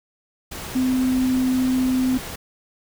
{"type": "tone in noise", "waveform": "sine", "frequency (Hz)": 256.8, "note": "C4", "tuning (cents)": -32, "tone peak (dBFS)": -17, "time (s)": [0.75, 2.18], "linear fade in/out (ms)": 10, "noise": "pink", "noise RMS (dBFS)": -33, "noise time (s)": [0.51, 2.36], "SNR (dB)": 13, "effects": []}